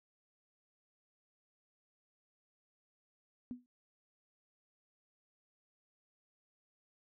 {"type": "tone with exponential decay", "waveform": "sine", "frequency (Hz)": 246.9, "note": "B3", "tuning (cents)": 0, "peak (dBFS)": -36, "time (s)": [3.51, 3.66], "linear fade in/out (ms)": 0, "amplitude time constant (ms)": 31, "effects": []}